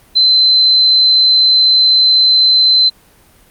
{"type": "tone", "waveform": "sine", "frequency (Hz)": 4068, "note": "C8", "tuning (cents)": -50, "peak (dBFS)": -6, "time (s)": [0.15, 2.9], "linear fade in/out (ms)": 20, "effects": ["pink hiss -47 dBFS RMS until 3.5 s", "Opus 32 kbps"]}